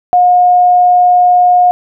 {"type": "tone", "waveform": "sine", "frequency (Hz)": 718, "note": "F5", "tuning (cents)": 48, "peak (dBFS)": -4, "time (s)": [0.13, 1.71], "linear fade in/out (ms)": 0, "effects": []}